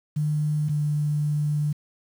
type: tone pair in turn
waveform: sine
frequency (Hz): 150.7 / 148.71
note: D3 / D3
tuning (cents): +45 / +22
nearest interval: unison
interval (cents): 23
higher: first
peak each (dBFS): -21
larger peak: neither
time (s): 0.16-0.69 / 0.69-1.73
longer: second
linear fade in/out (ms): 10
effects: 8-bit